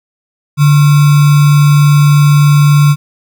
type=tone with sample-and-hold; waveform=sine; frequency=146.1 Hz; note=D3; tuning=9 cents flat; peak=-3 dBFS; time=0.57-2.96 s; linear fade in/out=50 ms; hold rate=1225 Hz; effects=none